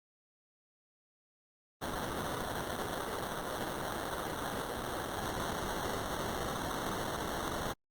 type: noise with sample-and-hold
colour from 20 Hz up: white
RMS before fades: -37 dBFS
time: 1.81-7.74 s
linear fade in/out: 20 ms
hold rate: 2450 Hz
effects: Opus 32 kbps